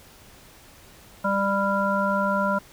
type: harmonic tone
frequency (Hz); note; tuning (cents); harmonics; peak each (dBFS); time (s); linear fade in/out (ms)
198; G3; +18; 1 / 3 / 5 / 7; -26 / -26 / -26 / -26; 1.24-2.59; 10
effects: pink hiss -50 dBFS RMS until 2.72 s